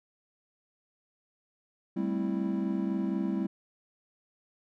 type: chord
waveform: triangle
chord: A minor seventh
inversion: third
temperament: equal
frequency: 196 / 220 / 261.6 / 329.6 Hz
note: G3 / A3 / C4 / E4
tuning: 0 / 0 / 0 / 0 cents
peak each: -29 / -34 / -33 / -32 dBFS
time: 1.96-3.47 s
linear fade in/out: 10 ms
effects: none